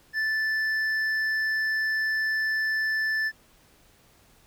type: tone with hard clipping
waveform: sine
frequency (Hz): 1756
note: A6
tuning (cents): -4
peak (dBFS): -25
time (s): 0.13-3.32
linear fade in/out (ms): 50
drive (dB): 5
effects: pink hiss -59 dBFS RMS until 4.46 s